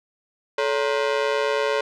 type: ring-modulated tone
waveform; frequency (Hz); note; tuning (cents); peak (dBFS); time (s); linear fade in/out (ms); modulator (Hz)
sawtooth; 498.4; B4; +16; -13; 0.58-1.81; 5; 64.3
effects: low-pass 4000 Hz 12 dB/octave